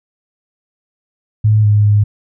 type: tone with pitch steps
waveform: sine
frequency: 107.3 / 104.5 / 103.9 Hz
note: A2 / G#2 / G#2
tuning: -43 / +11 / +1 cents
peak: -7 dBFS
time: 1.44-2.04 s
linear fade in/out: 10 ms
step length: 200 ms
effects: none